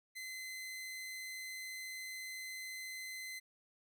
sawtooth tone, 2049 Hz, C7, 37 cents flat, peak -40 dBFS, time 0.15-3.4 s, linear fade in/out 20 ms, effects none

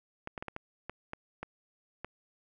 clicks, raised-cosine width 0.5 ms, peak -23 dBFS, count 9, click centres 0.274 / 0.378 / 0.425 / 0.483 / 0.564 / 0.896 / 1.134 / 1.43 / 2.046 s, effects none

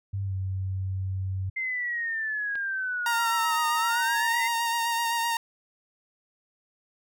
sine tone with pitch glide, 98.4 to 94.88 Hz, G2 to F#2, +7 to +44 cents, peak -27 dBFS, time 0.13-1.5 s, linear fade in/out 10 ms, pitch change -63 cents, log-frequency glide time 0.24-0.34 s
sine exponential two-way sweep, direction down then up, 2093 to 1219 to 2093 Hz, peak -27 dBFS, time 1.56-4.48 s, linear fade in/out 10 ms, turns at 3.72 s
click, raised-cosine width 0.3 ms, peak -27 dBFS, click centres 2.555 s
sawtooth tone with vibrato, 930 Hz, A#5, 4 cents flat, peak -21 dBFS, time 3.06-5.37 s, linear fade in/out 2 ms, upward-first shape sine, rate 7.8 Hz, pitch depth 23 cents each way
effects none

